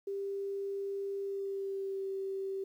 sine tone with pitch glide, 395.8 to 387.4 Hz, G4 to G4, +17 to -20 cents, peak -34 dBFS, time 0.07-2.64 s, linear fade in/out 5 ms, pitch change -37 cents, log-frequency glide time 1.21-2.09 s, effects 11-bit

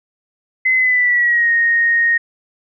sine tone with pitch glide, 2043 to 1862.6 Hz, C7 to A#6, -42 to -2 cents, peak -11 dBFS, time 0.65-2.18 s, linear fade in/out 10 ms, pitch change -160 cents, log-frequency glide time 0.76-1.51 s, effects none

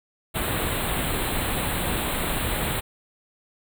pink band-stop noise, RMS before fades -26 dBFS, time 0.34-2.81 s, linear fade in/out 20 ms, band 4100 to 7800 Hz, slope 96 dB/octave, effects none

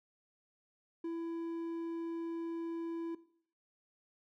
triangle tone, 333.1 Hz, E4, 18 cents sharp, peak -34 dBFS, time 1.04-3.15 s, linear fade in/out 5 ms, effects noise-tail reverb RT60 0.6 s tail -18 dB re dry

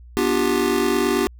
square chord, G dominant seventh, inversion first, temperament just, 245 / 294 / 352.8 / 392 Hz, B3 / D4 / F4 / G4, -14 / +2 / +18 / 0 cents, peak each -25 / -25 / -24 / -22 dBFS, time 0.17-1.27 s, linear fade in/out 0 ms, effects added 60 Hz sine -40 dBFS peak until 1.39 s

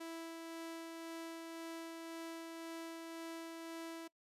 sawtooth tone with tremolo, 329.6 Hz, E4, in tune, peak -40 dBFS, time 0-4.08 s, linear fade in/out 10 ms, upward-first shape sine, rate 1.9 Hz, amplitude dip 25%, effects noise-tail reverb RT60 0.1 s tail -23 dB re dry + resampled to 32000 Hz

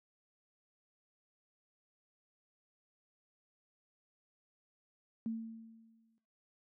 sine tone with exponential decay, 225.4 Hz, A3, 42 cents sharp, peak -32 dBFS, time 5.26-6.18 s, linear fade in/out 0 ms, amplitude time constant 200 ms, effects noise-tail reverb RT60 0.4 s tail -18 dB re dry + high-pass 150 Hz 12 dB/octave

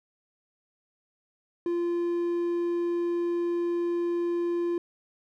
triangle tone, 345.4 Hz, F4, 19 cents flat, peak -23 dBFS, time 1.66-4.78 s, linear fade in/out 2 ms, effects none

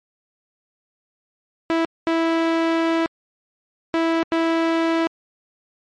sawtooth tone bursts at uneven times, 328.9 Hz, E4, 4 cents flat, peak -13 dBFS, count 4, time 1.7-1.85 / 2.07-3.06 / 3.94-4.23 / 4.32-5.07 s, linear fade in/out 0 ms, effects low-pass 3000 Hz 12 dB/octave + MP3 48 kbps

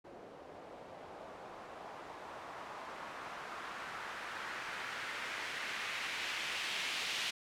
blue noise with low-pass filter sweep, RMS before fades -43 dBFS, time 0.04-7.31 s, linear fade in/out 10 ms, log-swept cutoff 510 to 3100 Hz, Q 1.4, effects none

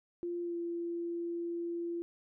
sine tone with pitch glide, 347.2 to 341.6 Hz, F4 to F4, -10 to -38 cents, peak -34 dBFS, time 0.23-2.02 s, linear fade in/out 0 ms, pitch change -28 cents, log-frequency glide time 0.42-0.56 s, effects none

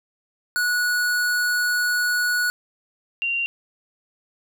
square / sine tone pair in turn, 1465 / 2766 Hz, F#6 / F7, -18 / -17 cents, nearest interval major seventh, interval 1101 cents, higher second, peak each -20 / -21 dBFS, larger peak first, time 0.56-2.5 / 3.22-3.46 s, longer first, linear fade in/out 0 ms, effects none

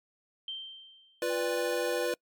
sine tone with exponential decay, 3136 Hz, G7, in tune, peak -33 dBFS, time 0.48-1.4 s, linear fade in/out 2 ms, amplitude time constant 200 ms
square chord, B diminished, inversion second, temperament equal, 349.2 / 493.9 / 587.3 Hz, F4 / B4 / D5, 0 / 0 / 0 cents, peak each -35 / -31 / -35 dBFS, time 1.22-2.14 s, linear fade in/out 2 ms
sine tone with tremolo, 801 Hz, G5, 37 cents sharp, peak -40 dBFS, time 1.29-2.07 s, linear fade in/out 20 ms, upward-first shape sine, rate 14 Hz, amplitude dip 50%
effects noise-tail reverb RT60 0.1 s tail -26 dB re dry + MP3 96 kbps

